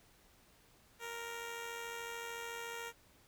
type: tone with amplitude modulation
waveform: 10% pulse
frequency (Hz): 466.2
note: A#4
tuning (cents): 0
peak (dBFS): -32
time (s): 0.99-2.93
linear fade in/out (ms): 50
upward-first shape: sine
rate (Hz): 93.7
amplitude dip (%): 40
effects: pink hiss -66 dBFS RMS until 3.27 s